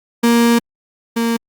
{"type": "tone pair in turn", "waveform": "35% pulse", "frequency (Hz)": [234.6, 231.2], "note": ["A#3", "A#3"], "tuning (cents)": [11, -14], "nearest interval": "unison", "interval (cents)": 25, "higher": "first", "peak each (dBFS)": [-8, -13], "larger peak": "first", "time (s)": [[0.23, 0.59], [1.16, 1.37]], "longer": "first", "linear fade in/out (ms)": 10, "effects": ["Opus 48 kbps"]}